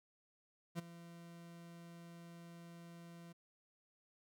40% pulse tone with ADSR envelope, 170 Hz, F3, 46 cents flat, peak -36 dBFS, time 0.75-3.33 s, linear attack 38 ms, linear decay 14 ms, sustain -16 dB, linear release 13 ms, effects none

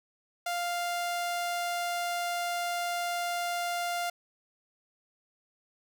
sawtooth tone, 698.5 Hz, F5, in tune, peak -26 dBFS, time 0.46-4.1 s, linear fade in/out 5 ms, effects none

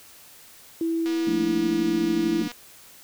sine tone, 329.6 Hz, E4, in tune, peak -22 dBFS, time 0.81-2.42 s, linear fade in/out 2 ms
click train, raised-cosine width 0.2 ms, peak -21 dBFS, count 352, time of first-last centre 1.06-2.516 s, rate 241 Hz
sine chord, Bb major seventh, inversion second, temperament equal with one note detuned, 174.61 / 220 / 233.1 / 298.1 Hz, F3 / A3 / Bb3 / D4, 0 / 0 / 0 / +26 cents, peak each -33 / -29 / -33 / -28 dBFS, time 1.27-2.48 s, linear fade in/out 5 ms
effects white hiss -49 dBFS RMS until 3.03 s

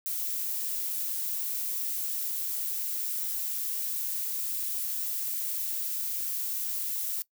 violet noise, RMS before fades -32 dBFS, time 0.06-7.22 s, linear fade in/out 0 ms, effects noise-tail reverb RT60 0.1 s tail -20 dB re dry

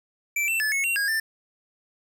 square tone with pitch steps, 2333 / 2679 / 1731 / 2193 / 2747 / 1636 / 1781 Hz, D7 / E7 / A6 / C#7 / F7 / G#6 / A6, -12 / +27 / -29 / -19 / -29 / -26 / +21 cents, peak -23 dBFS, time 0.36-1.2 s, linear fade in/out 5 ms, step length 120 ms, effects none

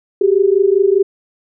sine tone pair together, 380 / 405 Hz, F#4 / G#4, +46 / -43 cents, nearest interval minor second, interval 111 cents, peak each -12 dBFS, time 0.21-1.03 s, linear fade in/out 5 ms, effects none

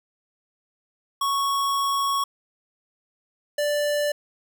square tone pair in turn, 1108.7 / 587.3 Hz, C#6 / D5, 0 / 0 cents, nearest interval major seventh, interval 1100 cents, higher first, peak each -22 dBFS, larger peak neither, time 1.21-2.24 / 3.58-4.12 s, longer first, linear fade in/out 5 ms, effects none

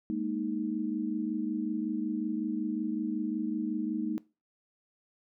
sine chord, Ab suspended second, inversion none, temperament equal, 207.7 / 233.1 / 311.1 Hz, Ab3 / Bb3 / Eb4, 0 / 0 / 0 cents, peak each -35 / -34 / -33 dBFS, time 0.1-4.18 s, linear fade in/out 0 ms, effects noise-tail reverb RT60 0.3 s tail -21 dB re dry

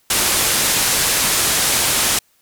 white low-pass noise, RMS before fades -17 dBFS, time 0.1-2.19 s, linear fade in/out 5 ms, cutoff 12000 Hz, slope 24 dB/octave, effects white hiss -59 dBFS RMS until 2.41 s

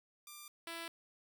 5% pulse tone pair in turn, 1188 / 333.4 Hz, D6 / E4, +20 / +20 cents, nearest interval octave + minor seventh, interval 2200 cents, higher first, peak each -38 / -31 dBFS, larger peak second, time 0.27-0.48 / 0.67-0.88 s, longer neither, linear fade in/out 2 ms, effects none

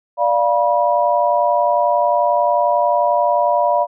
sine chord, B diminished, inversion first, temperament equal with one note detuned, 587.3 / 698.5 / 970.2 Hz, D5 / F5 / B5, 0 / 0 / -31 cents, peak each -17 dBFS, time 0.17-3.87 s, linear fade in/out 50 ms, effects none

